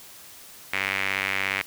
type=tone with band-pass filter; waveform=sawtooth; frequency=97 Hz; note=G2; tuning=18 cents flat; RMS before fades=-27 dBFS; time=0.73-1.62 s; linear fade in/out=5 ms; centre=2200 Hz; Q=3.7; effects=white hiss -46 dBFS RMS until 1.66 s